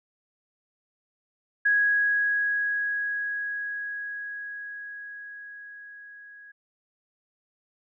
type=tone with level ramp; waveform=sine; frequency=1659 Hz; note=G#6; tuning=2 cents flat; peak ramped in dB=-18 to -45 dBFS; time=1.65-6.52 s; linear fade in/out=10 ms; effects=none